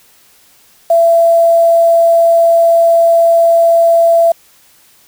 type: tone with quantisation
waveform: sine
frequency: 671 Hz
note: E5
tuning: 31 cents sharp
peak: -5 dBFS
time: 0.9-4.32 s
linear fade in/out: 5 ms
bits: 5
effects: white hiss -47 dBFS RMS until 5.07 s